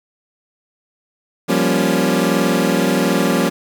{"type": "chord", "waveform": "25% pulse", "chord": "G half-diminished seventh", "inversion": "third", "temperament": "equal with one note detuned", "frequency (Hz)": [174.61, 196, 235.4, 277.2], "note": ["F3", "G3", "Bb3", "Db4"], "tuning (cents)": [0, 0, 17, 0], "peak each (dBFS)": -16, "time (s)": [1.48, 3.5], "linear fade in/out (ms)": 20, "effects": ["7-bit"]}